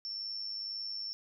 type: tone with amplitude modulation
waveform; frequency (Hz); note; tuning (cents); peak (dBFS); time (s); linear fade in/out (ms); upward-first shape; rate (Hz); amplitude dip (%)
sine; 5410; E8; +44; -34; 0.05-1.13; 0; sine; 102; 55
effects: none